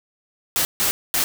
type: noise bursts at uneven times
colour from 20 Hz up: white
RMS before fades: -20 dBFS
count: 3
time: 0.56-0.65 / 0.8-0.91 / 1.14-1.24 s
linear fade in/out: 0 ms
effects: none